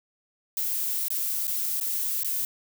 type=noise with dropouts; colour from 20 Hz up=violet; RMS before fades=-28 dBFS; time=0.57-2.45 s; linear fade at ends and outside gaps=1 ms; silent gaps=1.083-1.104 / 1.47-1.478 / 1.801-1.811 / 2.234-2.246 s; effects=none